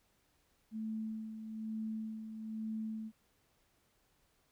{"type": "tone with tremolo", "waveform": "sine", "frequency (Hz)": 219.4, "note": "A3", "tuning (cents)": -5, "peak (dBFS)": -36, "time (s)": [0.71, 3.12], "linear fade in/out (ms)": 50, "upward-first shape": "sine", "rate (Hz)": 1.1, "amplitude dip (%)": 55, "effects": ["pink hiss -74 dBFS RMS until 4.51 s"]}